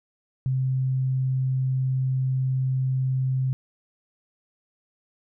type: tone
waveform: sine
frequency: 130.81 Hz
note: C3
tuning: in tune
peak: -21 dBFS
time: 0.46-3.53 s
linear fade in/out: 0 ms
effects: none